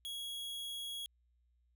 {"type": "tone", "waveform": "45% pulse", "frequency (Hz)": 3322, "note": "G#7", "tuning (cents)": 0, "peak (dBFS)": -40, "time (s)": [0.05, 1.06], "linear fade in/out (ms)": 0, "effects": ["added 60 Hz sine -70 dBFS peak until 1.75 s"]}